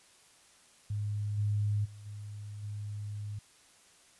sine tone with level steps, 103.83 Hz, G#2, in tune, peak -31 / -27 / -46 / -40 / -36 dBFS, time 0.9-3.39 s, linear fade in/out 5 ms, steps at 1.37 / 1.84 / 2.05 / 2.62 s, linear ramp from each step 20 ms, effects white hiss -61 dBFS RMS until 4.19 s + resampled to 24000 Hz

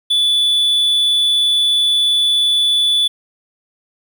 triangle tone, 3463 Hz, A7, 28 cents flat, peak -10 dBFS, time 0.1-3.08 s, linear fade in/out 10 ms, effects 8-bit

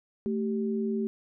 sine tone pair together, 220 / 388.4 Hz, A3 / G4, 0 / -16 cents, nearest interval minor seventh, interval 984 cents, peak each -28 / -31 dBFS, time 0.26-1.07 s, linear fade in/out 0 ms, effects none

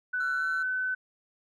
sine tone with pitch glide, 1495 to 1512.4 Hz, F#6 to F#6, +17 to +38 cents, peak -27 dBFS, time 0.13-0.95 s, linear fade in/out 10 ms, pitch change +21 cents, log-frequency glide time 0.38-0.43 s
triangle tone, 1355 Hz, E6, 47 cents sharp, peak -32 dBFS, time 0.2-0.63 s, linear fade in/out 5 ms
effects none

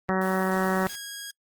harmonic tone, 188.4 Hz, F#3, 32 cents sharp, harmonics 1 / 2 / 3 / 4 / 5 / 6 / 7 / 8 / 9 / 10, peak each -26 / -29 / -31 / -32 / -33 / -34 / -34 / -35 / -36 / -36 dBFS, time 0.09-0.87 s, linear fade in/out 0 ms
white noise, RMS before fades -43 dBFS, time 0.21-0.96 s, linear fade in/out 5 ms
10% pulse tone, 1643 Hz, G#6, 19 cents flat, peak -27 dBFS, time 0.89-1.31 s, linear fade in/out 5 ms
effects noise-tail reverb RT60 0.1 s tail -24 dB re dry + Opus 24 kbps

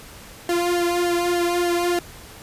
sawtooth tone with flanger, 348.7 Hz, F4, 3 cents flat, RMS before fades -21 dBFS, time 0.49-1.99 s, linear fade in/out 2 ms, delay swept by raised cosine 0.81 to 2.31 ms, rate 3.4 Hz, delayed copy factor -0.95, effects pink hiss -42 dBFS RMS until 2.42 s + resampled to 32000 Hz

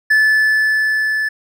triangle tone with level ramp, 1739 Hz, A6, 21 cents flat, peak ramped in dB -7 to -14 dBFS, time 0.1-1.29 s, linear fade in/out 10 ms, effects none

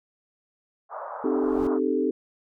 pink band-pass noise, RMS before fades -36 dBFS, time 0.89-1.8 s, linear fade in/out 50 ms, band 550 to 1300 Hz, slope 48 dB/octave
brown noise with exponential growth, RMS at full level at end -34 dBFS, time 1.21-1.67 s, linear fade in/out 2 ms, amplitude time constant 98 ms
sine chord, A half-diminished seventh, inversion first, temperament equal with one note detuned, 261.6 / 306.3 / 392 / 440 Hz, C4 / Eb4 / G4 / A4, 0 / -27 / 0 / 0 cents, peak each -27 dBFS, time 1.24-2.11 s, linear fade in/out 5 ms
effects none

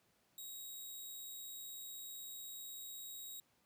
5% pulse tone, 3806 Hz, A#7, 35 cents sharp, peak -39 dBFS, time 0.38-3.4 s, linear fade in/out 2 ms, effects pink hiss -75 dBFS RMS until 3.65 s + high-pass 100 Hz 12 dB/octave

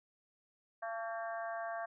harmonic tone with a mistuned harmonic, 227.2 Hz, A#3, 44 cents flat, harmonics 3 / 4 / 5 / 6 / 7 / 8, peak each -39 / -50 / -46 / -55 / -46 / -53 dBFS, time 0.82-1.86 s, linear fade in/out 10 ms, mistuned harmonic 4, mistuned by -47 cents, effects none

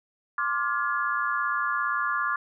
sine chord, D half-diminished seventh, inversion third, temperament just, 1057.2 / 1174.7 / 1409.6 / 1691.5 Hz, C6 / D6 / F6 / Ab6, +18 / 0 / +16 / +31 cents, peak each -32 / -28 / -29 / -31 dBFS, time 0.38-2.36 s, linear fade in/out 2 ms, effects none

